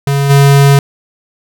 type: tone with level steps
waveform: square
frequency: 140 Hz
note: C#3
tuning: 18 cents sharp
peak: -10 / -4 dBFS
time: 0.07-0.79 s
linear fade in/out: 2 ms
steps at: 0.29 s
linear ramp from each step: 20 ms
effects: none